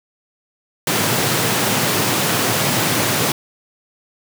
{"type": "high-pass noise", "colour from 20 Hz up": "pink", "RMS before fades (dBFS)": -18, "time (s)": [0.87, 3.32], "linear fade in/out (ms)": 2, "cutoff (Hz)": 100, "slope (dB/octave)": 96, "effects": []}